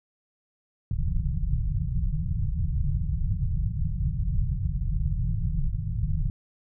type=low-pass noise; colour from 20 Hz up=pink; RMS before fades=-26 dBFS; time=0.91-6.3 s; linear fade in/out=2 ms; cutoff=170 Hz; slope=96 dB/octave; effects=none